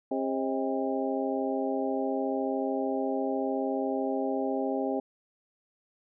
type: harmonic tone with a mistuned harmonic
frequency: 133.8 Hz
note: C3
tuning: 39 cents sharp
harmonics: 2 / 3 / 4 / 5 / 6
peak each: -31 / -33 / -34 / -35 / -36 dBFS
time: 0.11-5 s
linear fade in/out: 5 ms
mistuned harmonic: 5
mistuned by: -92 cents
effects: none